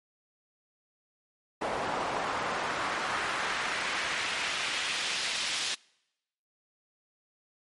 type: noise with band-pass filter sweep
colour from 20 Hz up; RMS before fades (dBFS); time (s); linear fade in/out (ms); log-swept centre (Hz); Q
pink; -32; 1.61-5.75; 10; 750 to 3900; 1.1
effects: noise-tail reverb RT60 0.9 s tail -26 dB re dry + MP3 48 kbps